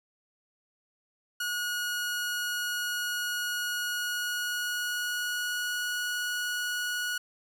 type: tone with pitch glide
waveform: sawtooth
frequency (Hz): 1450 to 1459.2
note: F#6 to F#6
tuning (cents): -35 to -24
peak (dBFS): -26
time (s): 1.4-7.18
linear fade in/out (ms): 5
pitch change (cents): +11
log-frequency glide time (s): 3.89-5.96
effects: none